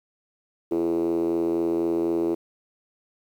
5% pulse tone with band-pass filter, 84 Hz, E2, 33 cents sharp, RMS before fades -24 dBFS, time 0.71-2.35 s, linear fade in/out 10 ms, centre 360 Hz, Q 9.1, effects 9-bit

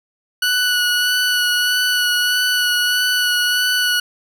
20% pulse tone with vibrato, 1475 Hz, F#6, 6 cents flat, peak -10 dBFS, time 0.42-4 s, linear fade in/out 5 ms, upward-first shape sine, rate 1.6 Hz, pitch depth 17 cents each way, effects none

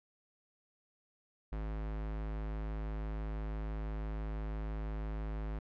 square tone, 53 Hz, G#1, 36 cents sharp, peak -37 dBFS, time 1.52-5.59 s, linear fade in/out 5 ms, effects low-pass 2000 Hz 12 dB/octave

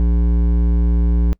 sine tone with hard clipping, 58.3 Hz, A#1, 1 cent sharp, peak -14 dBFS, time 0-1.33 s, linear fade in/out 0 ms, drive 11 dB, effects noise-tail reverb RT60 0.1 s tail -25 dB re dry

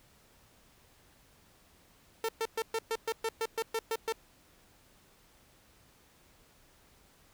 sawtooth tone bursts, 450.1 Hz, A4, 39 cents sharp, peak -26 dBFS, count 12, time 2.24-4.124 s, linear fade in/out 2 ms, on 47 ms, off 120 ms, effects pink hiss -63 dBFS RMS until 7.33 s

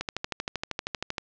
click train, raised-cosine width 0.2 ms, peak -12 dBFS, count 16, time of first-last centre 0.01-1.182 s, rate 12.8 Hz, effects low-pass 6000 Hz 12 dB/octave

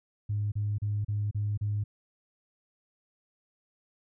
sine tone bursts, 103.83 Hz, G#2, in tune, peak -26 dBFS, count 6, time 0.29-1.84 s, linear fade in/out 10 ms, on 230 ms, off 34 ms, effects tanh soft clip ceiling -22 dBFS

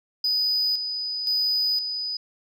sine tone with tremolo, 4978 Hz, D#8, in tune, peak -18 dBFS, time 0.24-2.17 s, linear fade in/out 5 ms, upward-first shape square, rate 0.97 Hz, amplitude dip 60%, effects tanh soft clip ceiling -19 dBFS

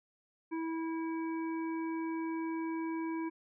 harmonic tone, 326 Hz, E4, 19 cents flat, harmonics 1 / 3 / 5 / 7, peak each -34 / -43 / -52 / -50 dBFS, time 0.51-3.3 s, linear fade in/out 20 ms, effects none

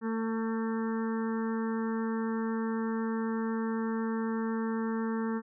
harmonic tone, 224.5 Hz, A3, 35 cents sharp, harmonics 1 / 2 / 4 / 5 / 6 / 7 / 8, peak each -30 / -36 / -42 / -44 / -46 / -47 / -48 dBFS, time 0.01-5.42 s, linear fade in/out 50 ms, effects none

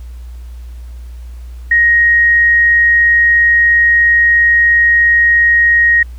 sine tone, 1877 Hz, A#6, 11 cents sharp, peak -6 dBFS, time 1.71-6.03 s, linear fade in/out 5 ms, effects added 60 Hz sine -26 dBFS peak until 6.18 s + pink hiss -49 dBFS RMS until 6.18 s

